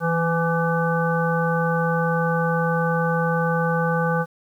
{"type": "harmonic tone with a mistuned harmonic", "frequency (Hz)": 167.4, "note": "E3", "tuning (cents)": 27, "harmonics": [1, 3, 5, 7, 9], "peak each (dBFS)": [-22, -24, -27, -28, -27], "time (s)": [0, 4.26], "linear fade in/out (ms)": 50, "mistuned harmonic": 1, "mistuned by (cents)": -32, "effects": ["9-bit"]}